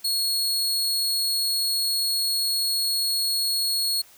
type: tone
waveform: sawtooth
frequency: 4327 Hz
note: C#8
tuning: 43 cents flat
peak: -19 dBFS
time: 0.04-4.02 s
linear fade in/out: 10 ms
effects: white hiss -52 dBFS RMS until 4.17 s